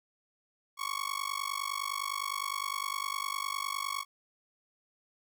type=tone with amplitude modulation; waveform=sawtooth; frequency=1108.7 Hz; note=C#6; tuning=in tune; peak=-25 dBFS; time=0.77-4.05 s; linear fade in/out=50 ms; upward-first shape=sine; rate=49.8 Hz; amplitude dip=100%; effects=none